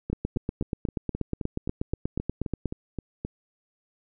two click trains, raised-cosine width 3 ms, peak -18 / -14 dBFS, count 13 / 22, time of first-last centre 0.1-3.25 / 0.13-2.657 s, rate 3.81 / 8.31 Hz, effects none

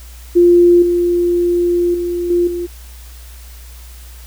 sine tone with level steps, 349.2 Hz, F4, in tune, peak -5 / -11 / -16 / -10 / -18 dBFS, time 0.35-2.67 s, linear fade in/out 20 ms, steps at 0.82 / 1.94 / 2.3 / 2.47 s, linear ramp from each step 5 ms, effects added 60 Hz sine -33 dBFS peak until 4.26 s + white hiss -42 dBFS RMS until 4.26 s

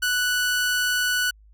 sawtooth tone, 1481 Hz, F#6, 1 cent sharp, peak -17 dBFS, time 0.02-1.31 s, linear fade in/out 10 ms, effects added 52 Hz sine -49 dBFS peak until 1.53 s

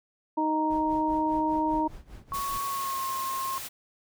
harmonic tone, 311.1 Hz, D#4, in tune, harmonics 1 / 2 / 3, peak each -27 / -34 / -26 dBFS, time 0.37-1.88 s, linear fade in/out 10 ms
brown noise with tremolo, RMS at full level -41 dBFS, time 0.7-2.58 s, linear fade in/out 5 ms, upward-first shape sine, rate 5 Hz, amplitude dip 85%
sine tone with pitch glide, 1108.7 to 1067.8 Hz, C#6 to C6, 0 to +35 cents, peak -29 dBFS, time 2.32-3.58 s, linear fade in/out 0 ms, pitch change -65 cents, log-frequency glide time 2.65-3.05 s
white noise, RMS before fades -38 dBFS, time 2.33-3.69 s, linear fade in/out 20 ms
effects none

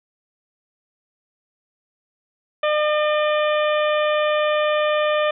harmonic tone with a mistuned harmonic, 604 Hz, D5, 48 cents sharp, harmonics 1 / 2 / 3 / 4 / 5 / 6, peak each -18 / -24 / -28 / -30 / -32 / -34 dBFS, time 2.63-5.31 s, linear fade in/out 5 ms, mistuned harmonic 6, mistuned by -50 cents, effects none

